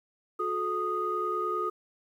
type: tone cluster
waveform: sine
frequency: 362.5 / 432.2 / 1240 Hz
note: F#4 / A4 / D#6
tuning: -35 / -31 / -6 cents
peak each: -33 / -34 / -29 dBFS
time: 0.39-1.7 s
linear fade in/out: 10 ms
effects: tanh soft clip ceiling -18 dBFS + 10-bit